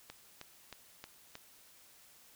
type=click train; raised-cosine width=0.2 ms; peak=-28 dBFS; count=5; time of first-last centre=0.1-1.354 s; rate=3.19 Hz; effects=white hiss -61 dBFS RMS until 2.35 s